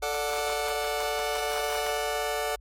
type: chord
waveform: sawtooth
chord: D major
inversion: second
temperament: just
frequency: 440.5 / 587.3 / 734.2 Hz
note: A4 / D5 / F#5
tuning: +2 / 0 / -14 cents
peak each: -28 dBFS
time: 0.02-2.56 s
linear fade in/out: 10 ms
effects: added 50 Hz sine -48 dBFS peak until 2.6 s + AAC 48 kbps